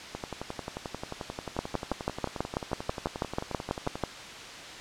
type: two click trains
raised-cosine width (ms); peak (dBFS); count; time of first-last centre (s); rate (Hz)
1; -13 / -20; 16 / 44; 1.59-4.037 / 0.15-3.955; 6.13 / 11.3
effects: white hiss -42 dBFS RMS until 4.8 s + low-pass 5000 Hz 12 dB/octave